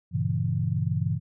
sine chord, G diminished seventh, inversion none, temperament equal with one note detuned, 98 / 117.69 / 138.59 / 164.81 Hz, G2 / Bb2 / Db3 / Fb3, 0 / +17 / 0 / 0 cents, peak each -29 dBFS, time 0.11-1.2 s, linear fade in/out 50 ms, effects none

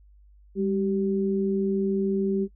sine tone pair together, 200 / 386.4 Hz, G3 / G4, +35 / -25 cents, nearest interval major seventh, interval 1140 cents, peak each -25 dBFS, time 0.55-2.48 s, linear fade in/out 50 ms, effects noise-tail reverb RT60 0.1 s tail -18 dB re dry + added 50 Hz sine -51 dBFS peak until 2.55 s

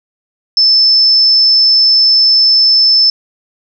sine tone, 5270 Hz, E8, 1 cent flat, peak -5 dBFS, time 0.57-3.1 s, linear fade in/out 2 ms, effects none

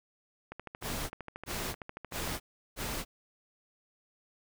click train, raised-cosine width 0.5 ms, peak -26 dBFS, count 25, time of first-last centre 0.52-2.352 s, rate 13.1 Hz
pink noise bursts, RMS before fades -36 dBFS, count 4, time 0.81-3.05 s, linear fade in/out 50 ms, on 290 ms, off 360 ms
effects none

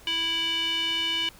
square tone with band-pass filter, 329.6 Hz, E4, in tune, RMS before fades -27 dBFS, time 0.07-1.29 s, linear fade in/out 2 ms, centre 2900 Hz, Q 6.1, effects pink hiss -51 dBFS RMS until 1.39 s

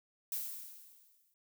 violet noise with exponential decay, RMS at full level -36 dBFS, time 0.32-1.34 s, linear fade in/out 1 ms, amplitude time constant 220 ms, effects none

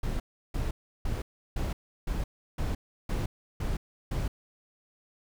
brown noise bursts, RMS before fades -30 dBFS, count 9, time 0.03-4.28 s, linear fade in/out 5 ms, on 170 ms, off 340 ms, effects none

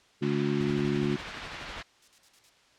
harmonic tone, 71.9 Hz, D2, 36 cents flat, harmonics 2 / 3 / 4 / 5, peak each -31 / -30 / -32 / -30 dBFS, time 0.21-1.17 s, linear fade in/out 20 ms
white band-pass noise, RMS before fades -42 dBFS, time 0.22-1.83 s, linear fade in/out 10 ms, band 740 to 2800 Hz, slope 12 dB/octave
pink noise with tremolo, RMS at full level -42 dBFS, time 0.6-1.82 s, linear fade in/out 10 ms, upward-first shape sine, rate 12 Hz, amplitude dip 60%
violet noise bursts, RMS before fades -46 dBFS, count 5, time 2.02-2.496 s, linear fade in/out 5 ms, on 60 ms, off 44 ms
effects white hiss -61 dBFS RMS until 2.78 s + low-pass 5000 Hz 12 dB/octave

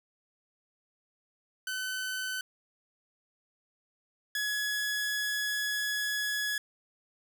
sawtooth tone pair in turn, 1516 / 1687 Hz, F#6 / G#6, +42 / +27 cents, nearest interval major second, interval 185 cents, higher second, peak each -29 / -26 dBFS, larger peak second, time 1.67-2.41 / 4.35-6.58 s, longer second, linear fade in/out 2 ms, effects none

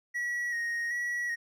triangle tone with vibrato, 1900 Hz, A#6, 33 cents sharp, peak -28 dBFS, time 0.14-1.36 s, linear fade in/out 20 ms, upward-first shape square, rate 1.3 Hz, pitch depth 27 cents each way, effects none

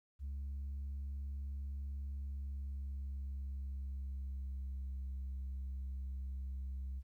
sine tone with pitch glide, 69.3 to 66.21 Hz, C#2 to C2, 0 to +21 cents, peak -37 dBFS, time 0.19-7.03 s, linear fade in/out 50 ms, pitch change -79 cents, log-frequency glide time 2.13-4.97 s, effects tanh soft clip ceiling -38 dBFS + 13-bit

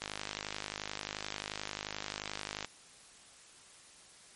click train, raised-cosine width 0.2 ms, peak -19 dBFS, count 136, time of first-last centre 0.02-2.646 s, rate 51.4 Hz, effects white hiss -57 dBFS RMS until 4.35 s + MP3 48 kbps

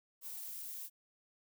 violet noise with high-pass filter sweep, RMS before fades -45 dBFS, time 0.21-0.9 s, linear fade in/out 50 ms, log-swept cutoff 1100 to 200 Hz, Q 5.9, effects none

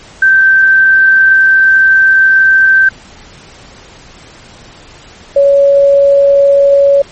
sine tone pair in turn, 1557 / 559.9 Hz, G6 / C#5, -12 / +17 cents, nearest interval octave + tritone, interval 1771 cents, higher first, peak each -3 dBFS, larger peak neither, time 0.22-2.89 / 5.36-7.02 s, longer first, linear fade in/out 5 ms, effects pink hiss -36 dBFS RMS until 7.11 s + MP3 32 kbps

